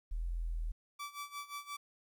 sine exponential two-way sweep, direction up then down, 37 to 43 to 39.89 Hz, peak -34 dBFS, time 0.11-0.72 s, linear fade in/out 10 ms, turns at 0.24 s
sawtooth tone with tremolo, 1157 Hz, D6, 26 cents flat, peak -36 dBFS, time 0.99-1.77 s, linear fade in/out 10 ms, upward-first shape sine, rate 5.7 Hz, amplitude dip 85%
effects 12-bit

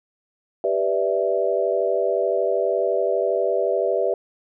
sine chord, E minor seventh, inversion first, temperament equal, 392 / 493.9 / 587.3 / 659.3 Hz, G4 / B4 / D5 / E5, 0 / 0 / 0 / 0 cents, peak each -24 dBFS, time 0.64-4.14 s, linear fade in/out 2 ms, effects none

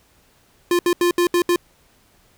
square tone bursts at uneven times, 350 Hz, F4, 4 cents sharp, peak -15 dBFS, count 6, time 0.71-0.79 / 0.86-0.93 / 1.01-1.11 / 1.18-1.27 / 1.34-1.42 / 1.49-1.56 s, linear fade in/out 2 ms, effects pink hiss -57 dBFS RMS until 2.37 s

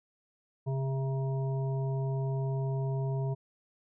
harmonic tone with a mistuned harmonic, 134.8 Hz, C#3, 48 cents flat, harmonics 1 / 3 / 5 / 7, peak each -29 / -39 / -43 / -46 dBFS, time 0.66-3.35 s, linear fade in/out 20 ms, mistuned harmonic 5, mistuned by -28 cents, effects none

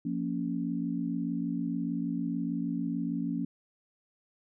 sine chord, Bb minor, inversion second, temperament just, 174.81 / 233.1 / 279.7 Hz, F3 / Bb3 / Db4, +2 / 0 / +16 cents, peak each -34 / -34 / -33 dBFS, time 0.05-3.45 s, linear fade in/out 5 ms, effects none

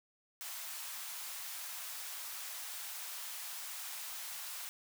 white high-pass noise, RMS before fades -44 dBFS, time 0.41-4.69 s, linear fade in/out 0 ms, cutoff 710 Hz, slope 24 dB/octave, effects none

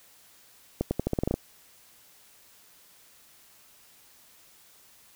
accelerating click train, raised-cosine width 2 ms, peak -12 dBFS, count 10, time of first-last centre 0.81-1.34 s, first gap 100 ms, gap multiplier 0.86, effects white hiss -57 dBFS RMS until 5.15 s

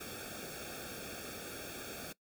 pink noise with comb filter, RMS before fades -45 dBFS, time 0-2.13 s, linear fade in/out 10 ms, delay 1 ms, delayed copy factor -1, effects noise-tail reverb RT60 0.1 s tail -20 dB re dry

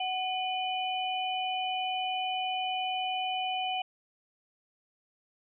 sine tone cluster, 745 / 2450 / 2999 Hz, F#5 / D#7 / F#7, +12 / -27 / +23 cents, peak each -31 / -38 / -35 dBFS, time 0-3.82 s, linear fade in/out 5 ms, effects none

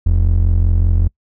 triangle ring-modulated tone, 62.2 Hz, B1, 13 cents sharp, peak -5 dBFS, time 0.06-1.08 s, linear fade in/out 5 ms, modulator 22.6 Hz, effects noise-tail reverb RT60 0.1 s tail -26 dB re dry

